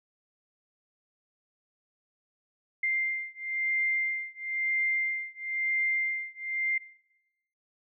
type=beating tone pair; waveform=sine; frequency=2097 / 2098 Hz; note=C7 / C7; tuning=+3 / +4 cents; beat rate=1 Hz; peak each=-31 dBFS; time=2.83-6.78 s; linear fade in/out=5 ms; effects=noise-tail reverb RT60 0.9 s tail -19 dB re dry